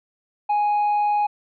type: tone with tanh clipping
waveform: triangle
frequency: 830.6 Hz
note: G#5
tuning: in tune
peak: -18 dBFS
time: 0.49-1.27 s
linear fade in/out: 10 ms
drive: 7 dB
effects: none